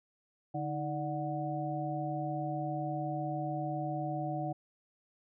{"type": "harmonic tone with a mistuned harmonic", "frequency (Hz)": 147.4, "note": "D3", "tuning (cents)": 7, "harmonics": [1, 2, 4, 5], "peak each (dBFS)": [-37, -39, -41, -37], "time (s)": [0.54, 4.53], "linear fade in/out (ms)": 10, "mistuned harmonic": 2, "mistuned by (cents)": 120, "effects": []}